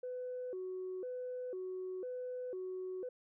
sine tone with vibrato, 431.3 Hz, A4, 35 cents flat, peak -38 dBFS, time 0.03-3.09 s, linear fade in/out 5 ms, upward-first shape square, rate 1 Hz, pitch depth 260 cents each way, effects tanh soft clip ceiling -35 dBFS

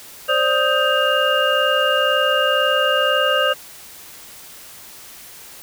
sine tone cluster, 525 / 587 / 1250 / 1574 / 2824 Hz, C5 / D5 / D#6 / G6 / F7, +6 / -1 / +8 / +7 / +19 cents, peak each -21 dBFS, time 0.28-3.54 s, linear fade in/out 20 ms, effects white hiss -40 dBFS RMS until 5.62 s

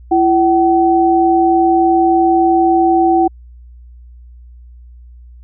sine tone pair together, 336.6 / 760 Hz, E4 / F#5, +36 / +46 cents, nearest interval octave + major second, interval 1410 cents, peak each -11 dBFS, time 0.11-3.28 s, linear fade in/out 10 ms, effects added 60 Hz sine -35 dBFS peak until 5.43 s

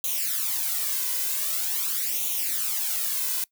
blue noise with flanger, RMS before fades -27 dBFS, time 0.04-3.44 s, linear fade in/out 2 ms, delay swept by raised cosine 0.3 to 2 ms, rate 0.45 Hz, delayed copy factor +0.75, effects noise-tail reverb RT60 0.1 s tail -22 dB re dry

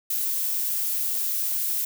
violet noise, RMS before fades -26 dBFS, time 0.1-1.85 s, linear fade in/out 5 ms, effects none

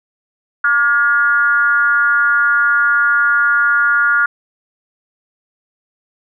sine tone with frequency modulation, 1422 Hz, F6, 31 cents sharp, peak -10 dBFS, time 0.64-4.26 s, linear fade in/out 5 ms, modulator 257 Hz, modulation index 0.64, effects none

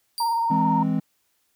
sawtooth tone with exponential decay, 4723 Hz, D8, 9 cents sharp, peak -24 dBFS, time 0.18-0.63 s, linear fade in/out 0 ms, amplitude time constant 96 ms
sine tone with vibrato, 924 Hz, A#5, 16 cents flat, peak -20 dBFS, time 0.2-0.83 s, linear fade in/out 5 ms, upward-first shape sine, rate 18 Hz, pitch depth 29 cents each way
triangle chord, E augmented, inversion none, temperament equal, 164.81 / 207.7 / 261.6 Hz, E3 / G#3 / B#3, 0 / 0 / 0 cents, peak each -23 dBFS, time 0.5-1 s, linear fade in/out 10 ms
effects white hiss -69 dBFS RMS until 1.55 s

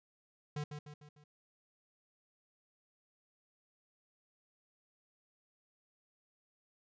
square tone with echo, 148.4 Hz, D3, 18 cents sharp, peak -37 dBFS, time 0.56-0.64 s, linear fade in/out 5 ms, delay 150 ms, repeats 4, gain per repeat -6 dB, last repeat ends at 1.24 s, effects resampled to 16000 Hz

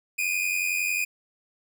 45% pulse tone pair together, 2409 / 2500 Hz, D7 / D#7, +43 / +8 cents, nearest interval minor second, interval 65 cents, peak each -27 dBFS, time 0.18-1.05 s, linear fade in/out 10 ms, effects none

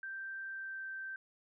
sine tone with pitch glide, 1568 to 1559 Hz, G6 to G6, 0 to -10 cents, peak -40 dBFS, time 0.03-1.16 s, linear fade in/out 2 ms, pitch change -10 cents, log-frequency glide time 0.5-0.85 s, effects none

